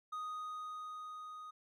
triangle tone with level ramp, 1244.5 Hz, D#6, in tune, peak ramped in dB -37 to -45 dBFS, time 0.12-1.51 s, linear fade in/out 10 ms, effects none

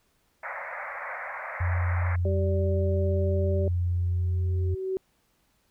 white band-pass noise, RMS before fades -36 dBFS, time 0.43-2.16 s, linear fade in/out 5 ms, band 520 to 2200 Hz, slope 96 dB/octave
sine tone, 88.1 Hz, F2, 16 cents sharp, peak -23 dBFS, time 1.6-4.75 s, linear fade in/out 10 ms
harmonic tone, 194.1 Hz, G3, 17 cents flat, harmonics 1 / 2 / 3, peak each -34 / -30 / -31 dBFS, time 2.25-3.68 s, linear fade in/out 2 ms
sine tone with exponential growth, 378.4 Hz, F#4, 39 cents sharp, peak -24 dBFS, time 3.86-4.97 s, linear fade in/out 0 ms, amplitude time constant 240 ms
effects pink hiss -69 dBFS RMS until 5.7 s

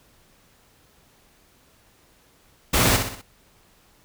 pink noise with echo, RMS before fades -19 dBFS, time 2.73-2.97 s, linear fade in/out 10 ms, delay 62 ms, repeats 4, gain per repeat -6 dB, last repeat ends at 3.218 s, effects pink hiss -58 dBFS RMS until 4.04 s

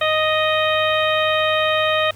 harmonic tone, 622.3 Hz, D#5, in tune, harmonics 1 / 2 / 3 / 4 / 5 / 6, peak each -19 / -22 / -24 / -25 / -26 / -27 dBFS, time 0.01-2.11 s, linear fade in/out 5 ms, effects added 101 Hz sine -42 dBFS peak until 2.15 s + pink hiss -47 dBFS RMS until 2.15 s

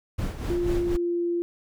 brown noise with tremolo, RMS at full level -27 dBFS, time 0.18-0.97 s, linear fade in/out 10 ms, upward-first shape sine, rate 4.1 Hz, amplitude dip 60%
sine tone with pitch glide, 349.2 to 345 Hz, F4 to F4, 0 to -21 cents, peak -23 dBFS, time 0.5-1.42 s, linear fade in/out 0 ms, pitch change -21 cents, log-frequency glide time 0.67-1.28 s
effects none

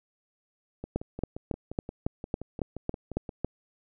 two click trains, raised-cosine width 2 ms, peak -23 / -14 dBFS, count 15 / 10, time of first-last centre 0.84-3.292 / 0.96-3.446 s, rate 5.71 / 3.62 Hz, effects none

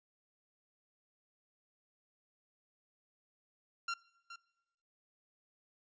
sawtooth tone with echo, 1377 Hz, F6, 25 cents flat, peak -31 dBFS, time 3.88-3.94 s, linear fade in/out 5 ms, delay 420 ms, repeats 1, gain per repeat -12 dB, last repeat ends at 4.36 s, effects noise-tail reverb RT60 1.0 s tail -23 dB re dry + resampled to 16000 Hz

